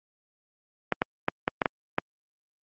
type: clicks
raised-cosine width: 0.5 ms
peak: -7 dBFS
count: 7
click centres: 0.923 / 1.019 / 1.284 / 1.479 / 1.618 / 1.658 / 1.984 s
effects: high-pass 150 Hz 12 dB/octave + Opus 48 kbps